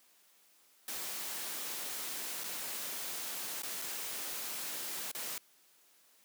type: noise with dropouts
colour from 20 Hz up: white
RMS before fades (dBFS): -40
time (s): 0.88-5.38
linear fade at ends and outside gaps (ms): 1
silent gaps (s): 2.436-2.441 / 3.621-3.633 / 3.817-3.821 / 5.115-5.149
effects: white hiss -66 dBFS RMS until 6.24 s + high-pass 200 Hz 12 dB/octave